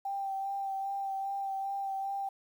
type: tone with vibrato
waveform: sine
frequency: 784 Hz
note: G5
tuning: in tune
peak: -32 dBFS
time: 0.05-2.29 s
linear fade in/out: 5 ms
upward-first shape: sine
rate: 2.5 Hz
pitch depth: 18 cents each way
effects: 10-bit